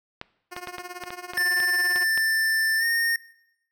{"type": "clicks", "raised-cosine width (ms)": 0.3, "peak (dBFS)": -17, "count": 11, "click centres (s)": [0.214, 0.565, 0.673, 0.783, 1.037, 1.105, 1.335, 1.377, 1.602, 1.96, 2.176]}
{"type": "tone with tremolo", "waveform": "10% pulse", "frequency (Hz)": 358, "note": "F4", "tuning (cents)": 43, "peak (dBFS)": -24, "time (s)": [0.51, 2.05], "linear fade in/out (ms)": 20, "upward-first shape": "triangle", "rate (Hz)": 18, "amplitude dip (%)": 90}
{"type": "tone with pitch glide", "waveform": "square", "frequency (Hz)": [1777, 1839.7], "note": ["A6", "A#6"], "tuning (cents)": [17, -23], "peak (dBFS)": -22, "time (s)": [1.37, 3.16], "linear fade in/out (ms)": 2, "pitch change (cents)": 60, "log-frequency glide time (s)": [2.79, 2.84]}
{"effects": ["noise-tail reverb RT60 0.8 s tail -19 dB re dry"]}